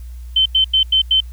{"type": "tone bursts", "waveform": "sine", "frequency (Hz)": 3081, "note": "G7", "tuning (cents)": -31, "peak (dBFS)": -10, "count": 5, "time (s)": [0.36, 1.205], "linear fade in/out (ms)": 5, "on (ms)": 97, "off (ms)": 90, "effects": ["added 60 Hz sine -29 dBFS peak until 1.32 s", "white hiss -53 dBFS RMS until 1.32 s"]}